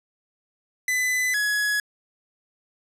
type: tone pair in turn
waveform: 45% pulse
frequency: 2006 / 1682.1 Hz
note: B6 / G#6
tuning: +26 / +22 cents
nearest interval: minor third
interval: 304 cents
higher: first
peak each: -21 dBFS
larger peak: neither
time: 0.88-1.34 / 1.34-1.8 s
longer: neither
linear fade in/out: 2 ms
effects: resampled to 32000 Hz